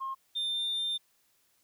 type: tone pair in turn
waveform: sine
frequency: 1070 / 3599 Hz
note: C6 / A7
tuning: +38 / +38 cents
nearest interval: octave + major sixth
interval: 2100 cents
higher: second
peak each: -32 / -27 dBFS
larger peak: second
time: 0-0.15 / 0.35-0.98 s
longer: second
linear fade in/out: 20 ms
effects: tanh soft clip ceiling -28 dBFS + white hiss -70 dBFS RMS until 1.63 s